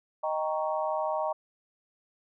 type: chord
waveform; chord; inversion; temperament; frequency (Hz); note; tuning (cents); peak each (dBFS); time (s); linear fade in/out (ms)
sine; Eb dominant seventh; none; equal; 622.3 / 784 / 932.3 / 1108.7; Eb5 / G5 / Bb5 / Db6; 0 / 0 / 0 / 0; -30 / -34 / -33 / -36; 0.23-1.33; 10
effects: none